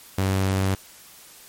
sawtooth tone, 95.9 Hz, G2, 37 cents flat, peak -16 dBFS, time 0.18-0.75 s, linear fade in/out 5 ms, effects white hiss -47 dBFS RMS until 1.48 s + MP3 64 kbps

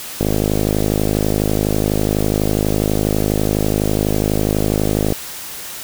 click train, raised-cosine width 2 ms, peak -3 dBFS, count 257, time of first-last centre 0.21-5.124 s, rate 52.1 Hz, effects white hiss -30 dBFS RMS until 5.83 s

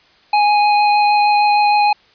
square tone with vibrato, 830.6 Hz, G#5, in tune, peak -11 dBFS, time 0.33-1.93 s, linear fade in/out 5 ms, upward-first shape sine, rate 6.5 Hz, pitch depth 9 cents each way, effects white hiss -51 dBFS RMS until 2.14 s + resampled to 11025 Hz

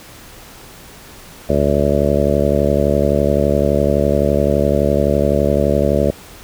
harmonic tone, 71.8 Hz, D2, 39 cents flat, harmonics 1 / 2 / 3 / 4 / 5 / 6 / 7 / 8 / 9, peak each -20 / -21 / -20 / -24 / -22 / -21 / -22 / -18 / -23 dBFS, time 1.49-6.11 s, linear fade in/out 5 ms, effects pink hiss -39 dBFS RMS until 6.43 s

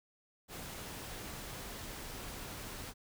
pink noise, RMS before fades -45 dBFS, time 0.48-2.94 s, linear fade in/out 50 ms, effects none

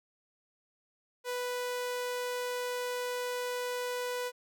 sawtooth tone, 493.9 Hz, B4, in tune, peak -29 dBFS, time 1.24-4.32 s, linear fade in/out 50 ms, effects none

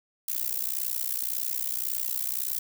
violet noise with amplitude modulation, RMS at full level -26 dBFS, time 0.28-2.59 s, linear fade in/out 5 ms, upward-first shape sine, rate 61.8 Hz, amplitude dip 100%, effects none

